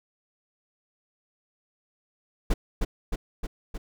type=noise with echo; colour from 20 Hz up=brown; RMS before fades=-19 dBFS; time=2.5-2.54 s; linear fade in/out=10 ms; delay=310 ms; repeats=4; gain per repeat=-3 dB; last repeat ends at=3.78 s; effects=none